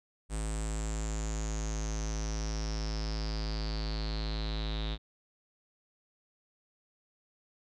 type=tone with low-pass filter sweep; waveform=square; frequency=53.8 Hz; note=A1; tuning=38 cents flat; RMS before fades=-34 dBFS; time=0.29-4.98 s; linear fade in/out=50 ms; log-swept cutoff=8400 to 3700 Hz; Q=9.7; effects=none